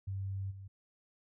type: tone with level steps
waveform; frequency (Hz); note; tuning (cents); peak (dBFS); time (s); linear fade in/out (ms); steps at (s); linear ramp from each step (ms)
sine; 97.1; G2; -16; -35 / -45; 0.07-0.68; 10; 0.5; 20
effects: none